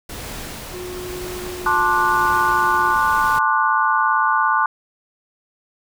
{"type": "noise with tremolo", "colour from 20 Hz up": "pink", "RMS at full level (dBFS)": -31, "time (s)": [0.09, 3.39], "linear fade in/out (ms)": 5, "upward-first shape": "triangle", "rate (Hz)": 1, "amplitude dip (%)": 35}
{"type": "tone with pitch glide", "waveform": "triangle", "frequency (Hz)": [361.5, 357.6], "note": ["F#4", "F4"], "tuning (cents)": [-40, 41], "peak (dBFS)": -27, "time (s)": [0.71, 2.96], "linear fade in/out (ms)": 50, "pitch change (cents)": -19, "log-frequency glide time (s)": [1.39, 2]}
{"type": "chord", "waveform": "sine", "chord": "D dominant seventh", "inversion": "second", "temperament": "just", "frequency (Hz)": [881, 1057.2, 1174.7, 1468.3], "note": ["A5", "C6", "D6", "F#6"], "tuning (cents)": [2, 18, 0, -14], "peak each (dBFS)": -20, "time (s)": [1.66, 4.66], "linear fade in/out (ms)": 2}
{"effects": []}